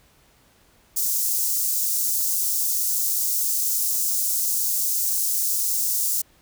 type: high-pass noise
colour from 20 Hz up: white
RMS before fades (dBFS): -23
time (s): 0.96-6.22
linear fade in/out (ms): 10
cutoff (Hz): 5800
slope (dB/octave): 24
effects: pink hiss -58 dBFS RMS until 6.41 s